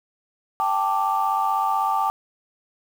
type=chord; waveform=sine; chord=G suspended second; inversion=none; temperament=equal; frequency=784 / 880 / 1174.7 Hz; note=G5 / A5 / D6; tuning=0 / 0 / 0 cents; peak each=-23 dBFS; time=0.6-2.1 s; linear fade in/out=0 ms; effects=tanh soft clip ceiling -11 dBFS + 7-bit